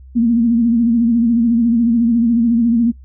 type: tone with vibrato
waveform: sine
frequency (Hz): 233.1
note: A#3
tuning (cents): 0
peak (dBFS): -10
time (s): 0.15-2.92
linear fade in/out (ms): 20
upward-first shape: sine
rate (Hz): 14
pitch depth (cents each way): 62
effects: noise-tail reverb RT60 0.1 s tail -22 dB re dry + added 65 Hz sine -36 dBFS peak until 3.04 s